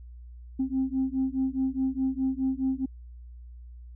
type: beating tone pair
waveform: sine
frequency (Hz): 261.7 / 266.5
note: C4 / C4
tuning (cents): 0 / +32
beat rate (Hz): 4.8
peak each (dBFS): -27 / -27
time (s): 0.59-2.86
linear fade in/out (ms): 10
effects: tanh soft clip ceiling -19 dBFS + added 60 Hz sine -42 dBFS peak until 3.95 s